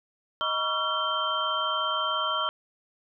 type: tone cluster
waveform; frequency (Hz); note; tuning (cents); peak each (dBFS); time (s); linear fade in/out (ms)
sine; 626 / 962 / 1126 / 1363 / 3133; D#5 / B5 / C#6 / F6 / G7; +10 / -46 / +27 / -43 / -2; -35 / -36 / -31 / -29 / -30; 0.41-2.49; 0
effects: none